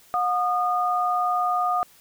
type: tone pair together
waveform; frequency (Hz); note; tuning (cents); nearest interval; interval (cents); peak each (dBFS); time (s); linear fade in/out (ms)
sine; 721.6 / 1224; F#5 / D#6; -44 / -29; major sixth; 915; -23; 0.14-1.83; 0
effects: white hiss -54 dBFS RMS until 2 s